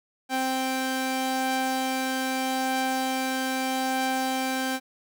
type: tone pair together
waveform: sawtooth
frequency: 261.6 / 784 Hz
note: C4 / G5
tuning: 0 / 0 cents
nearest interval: octave + perfect fifth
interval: 1900 cents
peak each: -24 dBFS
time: 0.29-4.8 s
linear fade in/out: 50 ms
effects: none